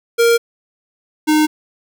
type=tone pair in turn; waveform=square; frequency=466.5 / 306.8 Hz; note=A#4 / D#4; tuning=+1 / -24 cents; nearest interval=perfect fifth; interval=725 cents; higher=first; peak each=-10 / -11 dBFS; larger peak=first; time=0.18-0.38 / 1.27-1.47 s; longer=neither; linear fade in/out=20 ms; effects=none